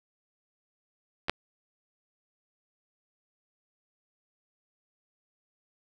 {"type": "clicks", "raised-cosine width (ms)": 0.3, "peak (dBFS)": [-19, -8], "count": 2, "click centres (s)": [1.284, 1.296], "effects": []}